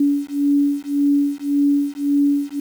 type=beating tone pair; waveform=sine; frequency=284.3 / 286.1 Hz; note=C#4 / D4; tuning=+44 / -45 cents; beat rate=1.8 Hz; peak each=-18 dBFS; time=0-2.6 s; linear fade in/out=5 ms; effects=7-bit